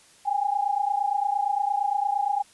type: tone pair together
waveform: sine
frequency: 798.3 / 827 Hz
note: G5 / G#5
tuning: +31 / -8 cents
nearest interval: minor second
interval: 61 cents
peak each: -25 dBFS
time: 0.25-2.43 s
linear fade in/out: 20 ms
effects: white hiss -55 dBFS RMS until 2.53 s + resampled to 24000 Hz